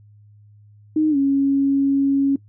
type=tone with pitch glide; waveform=sine; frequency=309.8 to 276 Hz; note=D#4 to C#4; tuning=-7 to -7 cents; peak=-14 dBFS; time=0.96-2.36 s; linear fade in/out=5 ms; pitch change=-200 cents; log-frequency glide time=1.1-1.17 s; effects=noise-tail reverb RT60 0.1 s tail -18 dB re dry + added 104 Hz sine -46 dBFS peak until 2.48 s